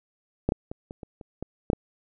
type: clicks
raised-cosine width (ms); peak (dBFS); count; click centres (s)
2; -9 / -10 / -21 / -24 / -25 / -28 / -19 / -8 / -11; 9; 0.49 / 0.521 / 0.715 / 0.909 / 1.032 / 1.212 / 1.426 / 1.701 / 1.732
effects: none